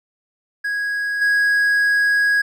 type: tone with level steps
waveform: triangle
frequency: 1655 Hz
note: G#6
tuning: 6 cents flat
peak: -18 / -12 dBFS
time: 0.64-2.42 s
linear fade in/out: 10 ms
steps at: 1.21 s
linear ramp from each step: 10 ms
effects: none